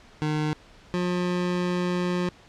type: tone pair in turn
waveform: 25% pulse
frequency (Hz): 152.6 / 178.49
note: D#3 / F3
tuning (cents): -33 / +38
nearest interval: minor third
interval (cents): 271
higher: second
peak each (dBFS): -20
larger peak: neither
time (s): 0.22-0.53 / 0.94-2.29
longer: second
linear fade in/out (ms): 0
effects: pink hiss -52 dBFS RMS until 2.48 s + low-pass 5000 Hz 12 dB/octave